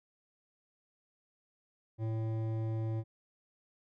sine tone with hard clipping, 111.4 Hz, A2, 22 cents sharp, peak -34 dBFS, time 1.98-3.04 s, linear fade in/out 50 ms, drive 12 dB, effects none

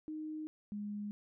sine tone pair in turn, 309.7 / 206.7 Hz, D#4 / G#3, -8 / -8 cents, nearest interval perfect fifth, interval 700 cents, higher first, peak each -39 / -38 dBFS, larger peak second, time 0.08-0.47 / 0.72-1.11 s, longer neither, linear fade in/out 0 ms, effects none

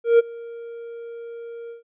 triangle tone with ADSR envelope, 466.2 Hz, A#4, in tune, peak -7 dBFS, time 0.04-1.83 s, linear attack 150 ms, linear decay 22 ms, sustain -24 dB, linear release 130 ms, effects resampled to 8000 Hz

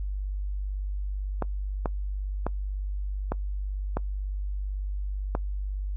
clicks, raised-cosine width 1 ms, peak -13 dBFS, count 6, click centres 1.423 / 1.858 / 2.466 / 3.32 / 3.97 / 5.351 s, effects noise-tail reverb RT60 0.1 s tail -23 dB re dry + added 49 Hz sine -28 dBFS peak until 5.96 s

